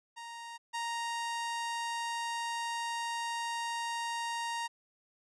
sawtooth tone pair in turn, 932.3 / 932.3 Hz, A#5 / A#5, 0 / 0 cents, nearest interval unison, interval 0 cents, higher neither, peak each -39 / -30 dBFS, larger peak second, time 0.16-0.58 / 0.73-4.68 s, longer second, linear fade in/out 20 ms, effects resampled to 22050 Hz

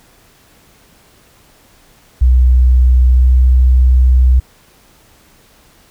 sine tone with pitch glide, 62.6 to 63.25 Hz, B1 to B1, +24 to +42 cents, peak -5 dBFS, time 2.21-4.4 s, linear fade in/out 10 ms, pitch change +18 cents, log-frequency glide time 3.12-3.25 s, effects pink hiss -48 dBFS RMS until 5.9 s

